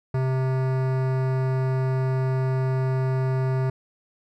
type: tone with hard clipping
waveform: sine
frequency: 130.81 Hz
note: C3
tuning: in tune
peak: -23 dBFS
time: 0.14-3.7 s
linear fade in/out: 5 ms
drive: 18 dB
effects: none